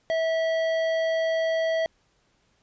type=tone with hard clipping; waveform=sine; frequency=650 Hz; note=E5; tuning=24 cents flat; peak=-24 dBFS; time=0.1-1.86 s; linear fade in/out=0 ms; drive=11 dB; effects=pink hiss -67 dBFS RMS until 2.62 s + resampled to 16000 Hz